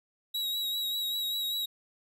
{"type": "tone with vibrato", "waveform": "45% pulse", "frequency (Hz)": 3850, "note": "B7", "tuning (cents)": -45, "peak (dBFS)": -29, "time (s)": [0.34, 1.66], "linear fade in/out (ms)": 10, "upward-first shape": "sine", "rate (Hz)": 5.1, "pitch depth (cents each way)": 28, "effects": []}